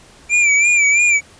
square tone with vibrato, 2349 Hz, D7, in tune, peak -11 dBFS, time 0.29-1.21 s, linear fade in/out 50 ms, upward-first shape sine, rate 3 Hz, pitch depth 65 cents each way, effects pink hiss -45 dBFS RMS until 1.39 s + resampled to 22050 Hz

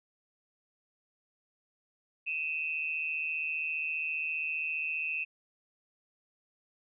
sine tone pair together, 2528 / 2683 Hz, D#7 / E7, +27 / +30 cents, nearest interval minor second, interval 103 cents, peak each -33 / -35 dBFS, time 2.26-5.25 s, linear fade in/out 20 ms, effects none

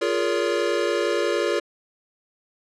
square chord, Bb minor seventh, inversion second, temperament equal with one note detuned, 349.2 / 415.3 / 466.2 / 568.3 Hz, F4 / Ab4 / Bb4 / Db5, 0 / 0 / 0 / +43 cents, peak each -27 dBFS, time 0.01-1.6 s, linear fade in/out 10 ms, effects low-pass 6000 Hz 12 dB/octave

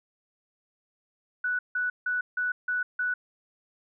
sine tone bursts, 1480 Hz, F#6, in tune, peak -25 dBFS, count 6, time 1.44-3.14 s, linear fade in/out 5 ms, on 150 ms, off 160 ms, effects none

